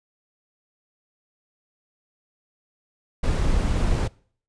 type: noise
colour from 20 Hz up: brown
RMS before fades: -21 dBFS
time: 3.23-4.08 s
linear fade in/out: 10 ms
effects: noise-tail reverb RT60 0.5 s tail -23 dB re dry + resampled to 22050 Hz